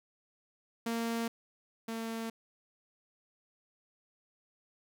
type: tone pair in turn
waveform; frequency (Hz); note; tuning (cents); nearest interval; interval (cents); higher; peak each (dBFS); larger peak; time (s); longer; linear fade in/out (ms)
sawtooth; 230.5 / 226.5; A#3 / A#3; -19 / -50; unison; 31; first; -28 / -32; first; 0.86-1.28 / 1.88-2.3; neither; 5
effects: none